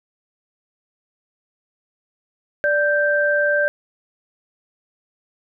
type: tone pair together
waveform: sine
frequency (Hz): 586.4 / 1568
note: D5 / G6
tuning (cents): -3 / 0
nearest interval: octave + perfect fourth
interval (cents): 1703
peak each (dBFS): -18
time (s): 2.64-3.68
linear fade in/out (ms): 0
effects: none